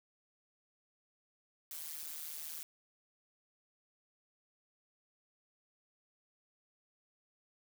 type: noise with amplitude modulation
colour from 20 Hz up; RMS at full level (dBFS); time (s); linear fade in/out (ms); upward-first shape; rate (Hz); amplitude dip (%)
blue; -41; 1.71-2.63; 2; sine; 156; 85
effects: none